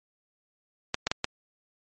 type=clicks; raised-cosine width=0.2 ms; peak=-8 dBFS; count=4; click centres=0.944 / 1.07 / 1.115 / 1.244 s; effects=MP3 32 kbps